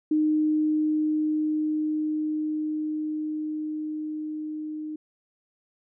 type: tone with level ramp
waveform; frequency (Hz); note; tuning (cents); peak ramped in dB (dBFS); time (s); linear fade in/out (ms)
sine; 307.3; D#4; -21; -19 to -31; 0.11-4.96; 5
effects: none